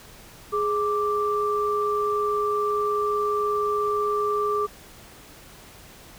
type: tone pair together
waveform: sine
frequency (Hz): 416.9 / 1174.7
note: G#4 / D6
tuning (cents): +7 / 0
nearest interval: octave + tritone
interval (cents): 1793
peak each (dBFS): -24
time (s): 0.52-4.67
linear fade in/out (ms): 20
effects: pink hiss -47 dBFS RMS until 6.18 s